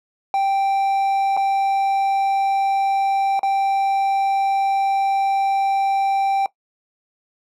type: tone with dropouts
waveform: triangle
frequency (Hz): 784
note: G5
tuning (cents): 0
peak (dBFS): -14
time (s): 0.34-6.46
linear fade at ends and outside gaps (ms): 1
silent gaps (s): 1.367-1.373 / 3.393-3.431
effects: noise-tail reverb RT60 0.1 s tail -18 dB re dry